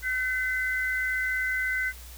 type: tone pair together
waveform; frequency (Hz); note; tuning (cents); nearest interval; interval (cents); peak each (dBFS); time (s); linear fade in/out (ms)
sine; 1525.3 / 2036; G6 / C7; -48 / -48; perfect fourth; 500; -28; 0.02-1.93; 50
effects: added 60 Hz sine -43 dBFS peak until 2.17 s + white hiss -48 dBFS RMS until 2.17 s